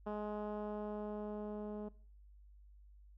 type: tone with low-pass filter sweep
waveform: 10% pulse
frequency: 209.9 Hz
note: G#3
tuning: 19 cents sharp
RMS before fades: -42 dBFS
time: 0.06-1.89 s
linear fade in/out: 10 ms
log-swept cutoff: 940 to 420 Hz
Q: 0.71
effects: noise-tail reverb RT60 0.5 s tail -21 dB re dry + added 50 Hz sine -57 dBFS peak until 3.17 s